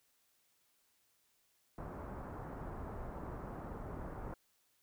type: low-pass noise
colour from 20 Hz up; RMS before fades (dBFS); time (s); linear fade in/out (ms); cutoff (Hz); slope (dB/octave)
pink; -45; 1.78-4.34; 2; 1300; 24
effects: white hiss -75 dBFS RMS until 4.82 s